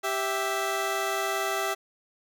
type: tone pair together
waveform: 15% pulse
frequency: 392 / 659.3 Hz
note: G4 / E5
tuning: 0 / 0 cents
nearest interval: major sixth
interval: 900 cents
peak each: -23 dBFS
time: 0.03-1.75 s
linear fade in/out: 20 ms
effects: none